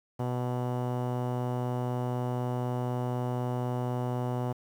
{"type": "tone with low-pass filter", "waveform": "sawtooth", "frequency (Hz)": 124, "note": "B2", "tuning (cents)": 7, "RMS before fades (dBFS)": -31, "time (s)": [0.19, 4.53], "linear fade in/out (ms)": 10, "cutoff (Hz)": 850, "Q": 1.8, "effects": ["9-bit"]}